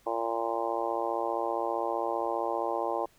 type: harmonic tone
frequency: 115.2 Hz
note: A#2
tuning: 20 cents flat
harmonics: 3 / 4 / 5 / 6 / 7 / 8 / 9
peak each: -36 / -36 / -34 / -37 / -34 / -38 / -37 dBFS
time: 0.06-3.06 s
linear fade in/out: 10 ms
effects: pink hiss -63 dBFS RMS until 3.18 s